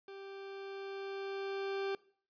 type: tone with level ramp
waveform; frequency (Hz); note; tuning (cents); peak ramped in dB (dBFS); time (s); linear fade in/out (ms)
40% pulse; 392; G4; 0; -46 to -33; 0.08-1.95; 2
effects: noise-tail reverb RT60 0.5 s tail -21 dB re dry + resampled to 11025 Hz